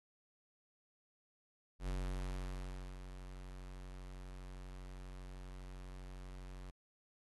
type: tone with ADSR envelope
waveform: square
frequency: 46.25 Hz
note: F#1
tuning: in tune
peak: -37 dBFS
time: 1.79-6.71 s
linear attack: 86 ms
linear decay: 1100 ms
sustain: -11 dB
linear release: 13 ms
effects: AAC 32 kbps